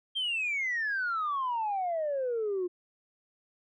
sine exponential sweep, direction down, 3216 to 349.2 Hz, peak -27 dBFS, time 0.15-2.68 s, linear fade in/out 20 ms, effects tanh soft clip ceiling -25 dBFS

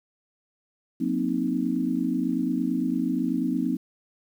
sine chord, C half-diminished seventh, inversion second, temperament equal with one note detuned, 180.56 / 233.1 / 261.6 / 311.1 Hz, Gb3 / Bb3 / C4 / Eb4, -42 / 0 / 0 / 0 cents, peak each -31 / -29 / -26 / -29 dBFS, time 1-3.77 s, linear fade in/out 10 ms, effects 9-bit

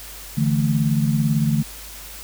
sine chord, D suspended second, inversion none, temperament equal, 146.83 / 164.81 / 220 Hz, D3 / E3 / A3, 0 / 0 / 0 cents, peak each -19 / -23 / -21 dBFS, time 0.37-1.63 s, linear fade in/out 10 ms, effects added 50 Hz sine -41 dBFS peak until 2.23 s + white hiss -38 dBFS RMS until 2.23 s

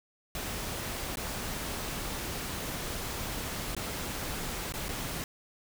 pink noise with dropouts, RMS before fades -36 dBFS, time 0.35-5.24 s, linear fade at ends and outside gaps 1 ms, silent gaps 1.157-1.171 / 3.749-3.766 / 4.723-4.739 / 4.884-4.89 s, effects none

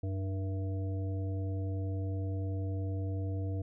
harmonic tone with a mistuned harmonic, 95.2 Hz, F#2, 50 cents sharp, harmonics 1 / 3 / 5 / 7, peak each -32 / -42 / -46 / -49 dBFS, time 0.03-3.62 s, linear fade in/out 5 ms, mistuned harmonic 3, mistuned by +63 cents, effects none

